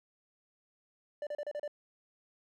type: tone bursts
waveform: triangle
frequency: 589 Hz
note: D5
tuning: 5 cents sharp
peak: -33 dBFS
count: 6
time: 1.22-1.678 s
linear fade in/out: 2 ms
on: 48 ms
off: 34 ms
effects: none